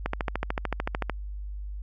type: click train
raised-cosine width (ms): 0.5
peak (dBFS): -12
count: 15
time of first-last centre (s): 0.06-1.097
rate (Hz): 13.5
effects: added 50 Hz sine -33 dBFS peak until 1.82 s